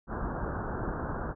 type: low-pass noise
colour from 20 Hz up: pink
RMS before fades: -34 dBFS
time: 0.07-1.35 s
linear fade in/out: 50 ms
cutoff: 1600 Hz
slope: 96 dB/octave
effects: none